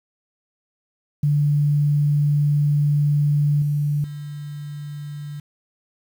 sine tone with level steps, 146.4 Hz, D3, 5 cents flat, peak -15 / -18 / -29 dBFS, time 1.23-5.4 s, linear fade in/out 5 ms, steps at 3.62 / 4.04 s, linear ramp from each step 2 ms, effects 8-bit

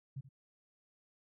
sine tone with echo, 135.1 Hz, C#3, 44 cents flat, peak -39 dBFS, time 0.16-0.21 s, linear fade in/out 10 ms, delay 81 ms, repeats 1, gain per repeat -14 dB, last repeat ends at 0.291 s, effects none

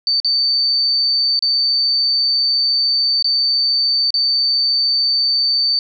sine tone with dropouts, 4567 Hz, D8, 49 cents flat, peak -13 dBFS, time 0.07-5.79 s, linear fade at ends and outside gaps 1 ms, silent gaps 0.201-0.246 / 1.392-1.424 / 3.225-3.244 / 4.105-4.141 s, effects none

